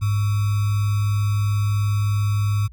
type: tone with sample-and-hold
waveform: sine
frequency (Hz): 103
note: G#2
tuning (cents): -14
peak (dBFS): -17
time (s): 0.01-2.68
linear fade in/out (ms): 20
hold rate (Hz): 1225
effects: added 60 Hz sine -40 dBFS peak until 2.72 s